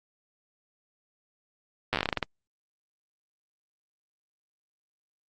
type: slowing click train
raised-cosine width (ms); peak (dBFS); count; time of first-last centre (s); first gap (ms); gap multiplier
0.3; -10; 13; 1.93-2.227; 8; 1.19
effects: Opus 48 kbps